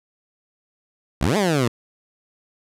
15% pulse exponential two-way sweep, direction up then down, 56.4 to 220 to 112 Hz, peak -11 dBFS, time 1.21-1.68 s, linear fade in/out 5 ms, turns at 1.37 s, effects low-pass 11000 Hz 12 dB/octave

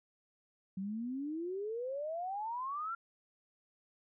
sine exponential sweep, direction up, 185.7 to 1392 Hz, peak -36 dBFS, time 0.77-2.95 s, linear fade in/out 5 ms, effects none

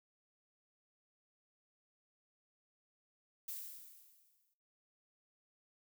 violet noise with exponential decay, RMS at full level -42 dBFS, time 3.48-4.54 s, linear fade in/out 5 ms, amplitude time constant 230 ms, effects noise-tail reverb RT60 0.5 s tail -19 dB re dry

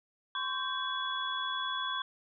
sine tone cluster, 1035 / 1115 / 1567 / 3386 Hz, C6 / C#6 / G6 / G#7, -19 / +10 / -1 / +33 cents, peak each -38 / -38 / -38 / -36 dBFS, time 0.35-2.02 s, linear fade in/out 2 ms, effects none

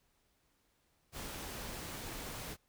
pink noise, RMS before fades -44 dBFS, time 1.12-2.57 s, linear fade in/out 50 ms, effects pink hiss -75 dBFS RMS until 2.68 s

